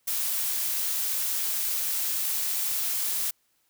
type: noise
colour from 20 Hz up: blue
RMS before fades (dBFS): -28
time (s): 0.07-3.31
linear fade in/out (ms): 10
effects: white hiss -70 dBFS RMS until 3.69 s